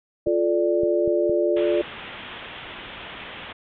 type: chord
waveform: sine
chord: D minor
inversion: first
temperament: equal with one note detuned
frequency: 349.2 / 434.4 / 587.3 Hz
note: F4 / A4 / D5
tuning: 0 / -22 / 0 cents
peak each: -21 / -25 / -22 dBFS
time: 0.26-1.82 s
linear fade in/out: 10 ms
type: clicks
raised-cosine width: 3 ms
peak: -21 dBFS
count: 4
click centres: 0.271 / 0.834 / 1.077 / 1.296 s
type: low-pass noise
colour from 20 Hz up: white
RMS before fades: -38 dBFS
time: 1.56-3.53 s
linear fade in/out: 10 ms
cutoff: 3500 Hz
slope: 96 dB/octave
effects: none